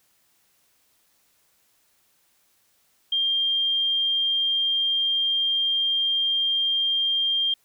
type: tone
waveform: sine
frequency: 3196 Hz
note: G7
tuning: 33 cents sharp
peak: -20 dBFS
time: 3.12-7.54 s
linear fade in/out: 5 ms
effects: white hiss -65 dBFS RMS until 7.64 s